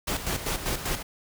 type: noise with tremolo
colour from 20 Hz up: pink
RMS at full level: -28 dBFS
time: 0.07-1.03 s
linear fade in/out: 10 ms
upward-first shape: square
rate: 5.1 Hz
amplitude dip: 60%
effects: none